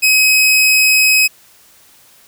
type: tone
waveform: sawtooth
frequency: 2540 Hz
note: D#7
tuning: 35 cents sharp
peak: -5 dBFS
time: 0.02-1.28 s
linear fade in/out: 20 ms
effects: white hiss -47 dBFS RMS until 2.27 s